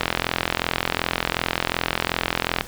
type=click train; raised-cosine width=0.3 ms; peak=-3 dBFS; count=112; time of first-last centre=0.01-2.61 s; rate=42.7 Hz; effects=pink hiss -39 dBFS RMS until 2.67 s